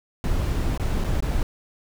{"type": "noise with dropouts", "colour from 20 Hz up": "brown", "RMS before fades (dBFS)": -23, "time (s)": [0.24, 1.43], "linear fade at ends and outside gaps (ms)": 1, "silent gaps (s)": [[0.776, 0.797], [1.04, 1.044], [1.205, 1.224]], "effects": []}